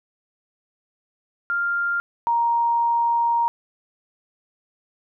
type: tone pair in turn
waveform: sine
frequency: 1396.9 / 936.5 Hz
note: F6 / A#5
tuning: 0 / +8 cents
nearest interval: perfect fifth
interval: 692 cents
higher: first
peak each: -20 / -17 dBFS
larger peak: second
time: 1.5-2 / 2.27-3.48 s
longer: second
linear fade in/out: 0 ms
effects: none